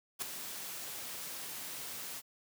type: noise with ADSR envelope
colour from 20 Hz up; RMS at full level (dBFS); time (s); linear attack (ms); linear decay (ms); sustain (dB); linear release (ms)
white; -34; 0.19-2.22; 31; 4; -9; 39
effects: high-pass 100 Hz 12 dB/octave